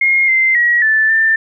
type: tone with pitch steps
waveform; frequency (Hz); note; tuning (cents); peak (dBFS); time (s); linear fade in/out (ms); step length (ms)
sine; 2142 / 2079 / 1910 / 1756 / 1784; C7 / C7 / A#6 / A6 / A6; +40 / -12 / +42 / -4 / +23; -9; 0.01-1.36; 5; 270
effects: none